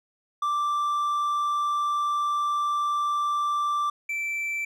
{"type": "tone pair in turn", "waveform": "triangle", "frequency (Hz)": [1174.7, 2332], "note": ["D6", "D7"], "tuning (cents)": [0, -13], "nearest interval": "octave", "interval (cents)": 1187, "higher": "second", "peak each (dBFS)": [-21, -25], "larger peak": "first", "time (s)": [[0.42, 3.9], [4.09, 4.65]], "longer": "first", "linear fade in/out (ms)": 5, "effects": []}